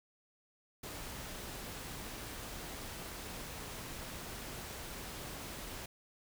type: noise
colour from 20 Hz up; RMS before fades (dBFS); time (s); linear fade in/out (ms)
pink; -45; 0.83-5.86; 5
effects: none